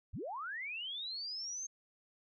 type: linear sweep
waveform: sine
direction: up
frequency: 38.89 to 6430 Hz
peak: -39 dBFS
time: 0.13-1.67 s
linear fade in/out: 10 ms
effects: none